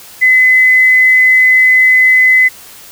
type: tone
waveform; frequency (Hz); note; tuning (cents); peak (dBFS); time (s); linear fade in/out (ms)
sine; 2026; B6; +44; -4; 0.21-2.49; 20
effects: white hiss -35 dBFS RMS until 2.91 s